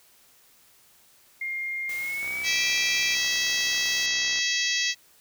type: tone with pitch glide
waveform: sine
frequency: 2121 to 2367 Hz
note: C7 to D7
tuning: +23 to +13 cents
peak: -28 dBFS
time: 1.41-3.15 s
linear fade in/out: 5 ms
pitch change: +190 cents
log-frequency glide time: 1.96-2.6 s
type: noise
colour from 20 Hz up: white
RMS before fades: -42 dBFS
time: 1.89-4.06 s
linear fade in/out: 2 ms
type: click train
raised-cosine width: 0.5 ms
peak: -29 dBFS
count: 139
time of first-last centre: 2.23-4.39 s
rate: 63.9 Hz
type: harmonic tone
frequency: 653 Hz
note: E5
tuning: 17 cents flat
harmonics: 3 / 4 / 5 / 6 / 7 / 8 / 9 / 10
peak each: -29 / -30 / -31 / -32 / -32 / -33 / -34 / -34 dBFS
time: 2.43-4.95 s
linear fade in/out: 50 ms
effects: white hiss -58 dBFS RMS until 5.2 s